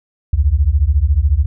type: beating tone pair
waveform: sine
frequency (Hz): 65.41 / 79.41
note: C2 / D#2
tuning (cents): 0 / +36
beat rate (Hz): 14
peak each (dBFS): -13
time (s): 0.33-1.46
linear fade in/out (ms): 5
effects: none